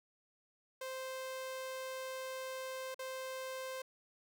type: tone with dropouts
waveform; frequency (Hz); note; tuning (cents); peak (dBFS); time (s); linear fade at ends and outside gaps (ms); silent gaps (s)
sawtooth; 522; C5; -4; -37; 0.81-3.82; 5; 2.945-2.991
effects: none